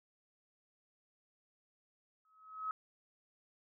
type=tone with exponential growth; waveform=sine; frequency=1280 Hz; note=D#6; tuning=49 cents sharp; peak=-33 dBFS; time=2.25-2.71 s; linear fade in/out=1 ms; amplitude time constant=100 ms; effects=none